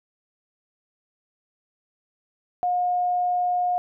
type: tone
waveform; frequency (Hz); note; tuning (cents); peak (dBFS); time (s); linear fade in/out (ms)
sine; 717; F5; +45; -20; 2.63-3.78; 0
effects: none